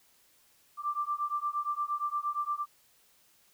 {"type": "beating tone pair", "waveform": "sine", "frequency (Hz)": [1174.7, 1183.3], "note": ["D6", "D6"], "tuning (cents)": [0, 13], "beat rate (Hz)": 8.6, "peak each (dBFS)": [-33, -33], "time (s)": [0.77, 2.66], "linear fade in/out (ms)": 50, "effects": ["white hiss -65 dBFS RMS until 3.53 s"]}